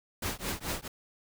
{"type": "noise with tremolo", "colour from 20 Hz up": "pink", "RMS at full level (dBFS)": -31, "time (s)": [0.22, 0.88], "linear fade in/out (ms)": 5, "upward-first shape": "triangle", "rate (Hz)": 4.6, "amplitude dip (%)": 100, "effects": []}